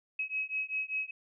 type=beating tone pair; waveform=sine; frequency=2553 / 2558.1 Hz; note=D#7 / D#7; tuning=+44 / +47 cents; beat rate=5.1 Hz; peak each=-35 / -35 dBFS; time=0.19-1.11 s; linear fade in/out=5 ms; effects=none